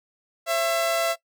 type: tone pair together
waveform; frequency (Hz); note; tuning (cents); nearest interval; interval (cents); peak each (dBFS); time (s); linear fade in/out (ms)
sawtooth; 540.8 / 669; C#5 / E5; -43 / +25; major third; 368; -27 / -18; 0.46-1.16; 50
effects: noise-tail reverb RT60 0.1 s tail -19 dB re dry